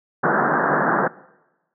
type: band-pass noise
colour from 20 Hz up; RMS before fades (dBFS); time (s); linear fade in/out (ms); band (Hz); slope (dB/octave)
white; -19; 0.23-1.08; 10; 140 to 1700; 96
effects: noise-tail reverb RT60 1.0 s tail -21 dB re dry